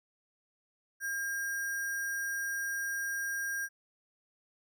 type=tone with sample-and-hold; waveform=sine; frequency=1610 Hz; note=G6; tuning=46 cents sharp; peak=-32 dBFS; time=1-3.69 s; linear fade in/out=50 ms; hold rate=7350 Hz; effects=none